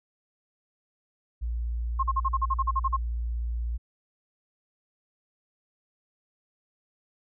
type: tone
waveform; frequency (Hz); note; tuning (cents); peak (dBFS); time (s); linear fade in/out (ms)
sine; 58.27; A#1; 0; -27; 1.41-3.78; 20
type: tone bursts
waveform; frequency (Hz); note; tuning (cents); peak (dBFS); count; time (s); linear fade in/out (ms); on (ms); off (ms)
sine; 1069; C6; +37; -22; 12; 1.99-2.967; 10; 42; 43
effects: none